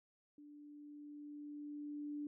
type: tone with level ramp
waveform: sine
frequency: 293.7 Hz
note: D4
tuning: in tune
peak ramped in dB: -55 to -40 dBFS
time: 0.38-2.27 s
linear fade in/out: 2 ms
effects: none